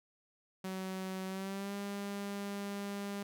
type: tone with pitch glide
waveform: sawtooth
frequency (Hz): 188.5 to 200.9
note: F#3 to G3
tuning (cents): +32 to +43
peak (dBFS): -34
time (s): 0.64-3.23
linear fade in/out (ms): 5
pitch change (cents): +111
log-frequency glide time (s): 1.26-1.74
effects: none